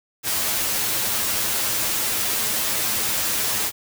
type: noise with comb filter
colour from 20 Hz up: white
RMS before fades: -23 dBFS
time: 0.23-3.72 s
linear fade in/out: 50 ms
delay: 9.4 ms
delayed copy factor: +0.6
effects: none